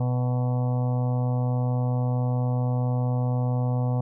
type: harmonic tone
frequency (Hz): 124.4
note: B2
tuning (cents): +13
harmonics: 1 / 2 / 4 / 5 / 6 / 7 / 8 / 9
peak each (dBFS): -22 / -32 / -35 / -39 / -38 / -42 / -46 / -47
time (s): 0-4.01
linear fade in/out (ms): 5
effects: none